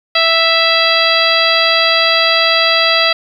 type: harmonic tone with a mistuned harmonic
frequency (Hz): 659.3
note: E5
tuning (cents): 0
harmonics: 1 / 2 / 3 / 4 / 5 / 6 / 7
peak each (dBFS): -17 / -17 / -17 / -17 / -17 / -17 / -17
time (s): 0.15-3.13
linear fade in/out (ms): 5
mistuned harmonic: 7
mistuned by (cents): +47
effects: 7-bit